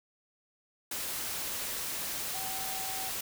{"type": "tone in noise", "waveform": "sine", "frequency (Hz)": 765, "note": "G5", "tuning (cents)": -42, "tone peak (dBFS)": -41, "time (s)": [2.34, 3.1], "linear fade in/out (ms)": 5, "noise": "white", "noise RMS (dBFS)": -36, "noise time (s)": [0.91, 3.21], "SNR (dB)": -8, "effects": []}